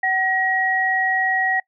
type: tone pair together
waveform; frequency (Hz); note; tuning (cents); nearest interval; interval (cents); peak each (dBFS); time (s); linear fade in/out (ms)
sine; 757.1 / 1900; F#5 / A#6; +40 / +33; octave + major third; 1593; -22 / -19; 0.03-1.6; 5
effects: noise-tail reverb RT60 0.1 s tail -24 dB re dry